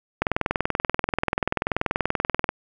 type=click train; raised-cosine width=0.5 ms; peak=-6 dBFS; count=48; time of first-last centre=0.22-2.491 s; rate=20.7 Hz; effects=none